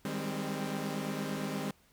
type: chord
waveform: sawtooth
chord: Ab major seventh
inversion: second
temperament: equal with one note detuned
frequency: 155.56 / 196 / 204.6 / 261.6 Hz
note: Eb3 / G3 / Ab3 / C4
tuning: 0 / 0 / -26 / 0 cents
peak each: -36 / -36 / -35 / -35 dBFS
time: 0.05-1.71 s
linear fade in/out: 2 ms
effects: pink hiss -66 dBFS RMS until 1.92 s